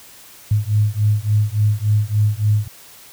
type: beating tone pair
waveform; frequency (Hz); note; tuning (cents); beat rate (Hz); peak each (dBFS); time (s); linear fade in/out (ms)
sine; 103.83 / 107.33; G#2 / A2; 0 / -43; 3.5; -17; 0.51-2.68; 5
effects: white hiss -43 dBFS RMS until 3.12 s